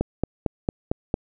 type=click train; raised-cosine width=2 ms; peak=-8 dBFS; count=6; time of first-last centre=0.01-1.141 s; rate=4.42 Hz; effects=none